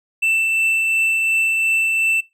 triangle tone with tremolo, 2664 Hz, E7, 18 cents sharp, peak -12 dBFS, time 0.22-2.21 s, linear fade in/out 10 ms, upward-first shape triangle, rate 2.8 Hz, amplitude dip 25%, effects noise-tail reverb RT60 0.2 s tail -21 dB re dry

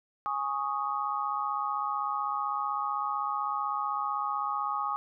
sine chord, Ab suspended fourth, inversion none, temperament equal, 830.6 / 1108.7 / 1244.5 Hz, Ab5 / Db6 / Eb6, 0 / 0 / 0 cents, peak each -34 / -33 / -32 dBFS, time 0.26-4.96 s, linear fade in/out 0 ms, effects none

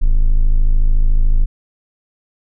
triangle tone, 26.84 Hz, A0, 42 cents flat, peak -6 dBFS, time 0.01-1.46 s, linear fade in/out 20 ms, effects none

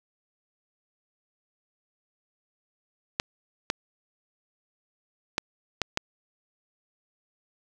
clicks, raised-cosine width 0.2 ms, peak -7 dBFS, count 5, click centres 3.199 / 3.701 / 5.381 / 5.817 / 5.974 s, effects none

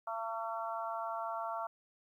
harmonic tone, 226 Hz, A3, 47 cents sharp, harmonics 3 / 4 / 5 / 6, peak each -40 / -41 / -42 / -43 dBFS, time 0.07-1.67 s, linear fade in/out 5 ms, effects 12-bit

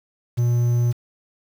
triangle tone with quantisation, 120.1 Hz, B2, 48 cents flat, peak -14 dBFS, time 0.37-0.93 s, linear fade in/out 20 ms, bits 7, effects none

